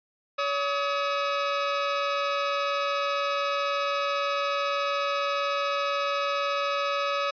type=tone pair together; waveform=sawtooth; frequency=566.9 / 1272 Hz; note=C#5 / D#6; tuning=+39 / +38 cents; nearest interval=octave + major second; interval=1399 cents; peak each=-24 dBFS; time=0.38-7.31 s; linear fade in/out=10 ms; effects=resampled to 11025 Hz